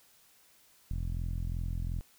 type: tone with low-pass filter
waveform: 10% pulse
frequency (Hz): 42.78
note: F1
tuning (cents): -35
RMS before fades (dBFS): -34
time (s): 0.91-2.01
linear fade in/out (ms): 0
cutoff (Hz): 93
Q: 0.59
effects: white hiss -63 dBFS RMS until 2.18 s